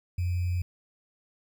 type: tone with sample-and-hold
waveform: sine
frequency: 88.9 Hz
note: F2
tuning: 31 cents sharp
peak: -25 dBFS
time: 0.18-0.62 s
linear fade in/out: 5 ms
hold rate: 2450 Hz
effects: none